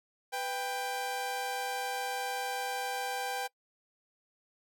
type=tone pair together; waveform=sawtooth; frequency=497 / 789 Hz; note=B4 / G5; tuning=+11 / +11 cents; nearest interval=minor sixth; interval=800 cents; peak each=-36 / -30 dBFS; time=0.32-3.48 s; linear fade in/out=20 ms; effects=noise-tail reverb RT60 0.1 s tail -23 dB re dry